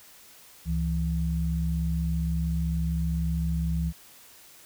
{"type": "tone pair together", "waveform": "sine", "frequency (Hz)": [69.19, 164.81], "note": ["C#2", "E3"], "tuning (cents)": [-3, 0], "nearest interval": "octave + minor third", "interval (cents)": 1503, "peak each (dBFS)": -27, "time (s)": [0.65, 3.93], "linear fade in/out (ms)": 50, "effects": ["white hiss -52 dBFS RMS until 4.65 s"]}